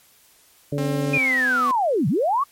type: harmonic tone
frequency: 144 Hz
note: D3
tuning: 34 cents flat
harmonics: 1 / 2 / 3 / 4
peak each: -24 / -27 / -29 / -30 dBFS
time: 0.72-1.18 s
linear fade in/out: 5 ms
type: tone with pitch glide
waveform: sawtooth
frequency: 266.1 to 249.7 Hz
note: C4 to B3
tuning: +29 to +19 cents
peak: -23 dBFS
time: 0.78-1.71 s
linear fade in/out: 0 ms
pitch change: -110 cents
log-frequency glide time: 1.13-1.59 s
type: linear two-way sweep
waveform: sine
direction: down then up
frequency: 2493 to 123.47 to 1177 Hz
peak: -17 dBFS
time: 1.13-2.44 s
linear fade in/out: 10 ms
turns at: 2.08 s
effects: white hiss -55 dBFS RMS until 2.51 s + MP3 64 kbps